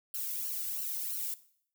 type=noise with flanger; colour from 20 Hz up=violet; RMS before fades=-36 dBFS; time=0.14-1.34 s; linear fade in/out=2 ms; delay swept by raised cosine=0.69 to 1.44 ms; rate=3 Hz; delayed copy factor=+0.85; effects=noise-tail reverb RT60 0.6 s tail -17 dB re dry